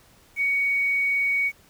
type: tone with quantisation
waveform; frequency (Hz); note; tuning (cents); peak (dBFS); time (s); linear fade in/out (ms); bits
sine; 2239; C#7; +17; -20; 0.36-1.52; 50; 8
effects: pink hiss -56 dBFS RMS until 1.69 s